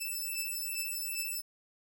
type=beating tone pair; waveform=5% pulse; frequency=2637 / 2639.5 Hz; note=E7 / E7; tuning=0 / +2 cents; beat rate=2.5 Hz; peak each=-28 dBFS; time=0-1.42 s; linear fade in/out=20 ms; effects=none